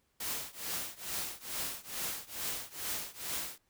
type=noise with tremolo; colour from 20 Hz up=white; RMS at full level=-35 dBFS; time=0.2-3.58 s; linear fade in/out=5 ms; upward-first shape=triangle; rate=2.3 Hz; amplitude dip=95%; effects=pink hiss -75 dBFS RMS until 3.69 s